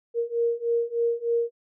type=beating tone pair; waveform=sine; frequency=466.2 / 469.5 Hz; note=A#4 / A#4; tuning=0 / +12 cents; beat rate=3.3 Hz; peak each=-26 / -25 dBFS; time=0.14-1.51 s; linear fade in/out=50 ms; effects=none